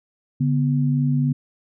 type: tone pair together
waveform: sine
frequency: 143.46 / 246.9 Hz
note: D3 / B3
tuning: -40 / 0 cents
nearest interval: major sixth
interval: 940 cents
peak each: -18 / -22 dBFS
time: 0.4-1.33 s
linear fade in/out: 10 ms
effects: none